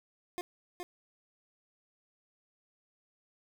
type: tone with echo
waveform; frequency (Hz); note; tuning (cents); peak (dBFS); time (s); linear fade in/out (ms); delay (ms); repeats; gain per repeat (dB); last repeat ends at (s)
25% pulse; 355; F4; +28; -31; 0.38-0.41; 0; 420; 1; -4; 0.83
effects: 10-bit